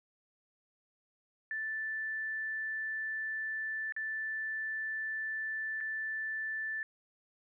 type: tone with dropouts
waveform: sine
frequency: 1760 Hz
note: A6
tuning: in tune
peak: -34 dBFS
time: 1.51-6.83 s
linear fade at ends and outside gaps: 1 ms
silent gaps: 3.923-3.964 / 5.805-5.809 s
effects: none